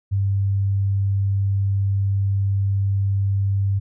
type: tone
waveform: sine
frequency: 98.6 Hz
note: G2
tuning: 11 cents sharp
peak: -17 dBFS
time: 0.11-3.8 s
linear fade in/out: 20 ms
effects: none